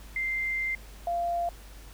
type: tone pair in turn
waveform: sine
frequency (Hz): 2089 / 690.9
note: C7 / F5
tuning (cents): -3 / -19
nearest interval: octave + perfect fifth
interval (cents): 1916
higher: first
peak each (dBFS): -27 / -26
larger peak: second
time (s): 0.16-0.75 / 1.07-1.49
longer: first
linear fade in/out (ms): 2
effects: added 50 Hz sine -45 dBFS peak until 1.93 s + pink hiss -52 dBFS RMS until 1.93 s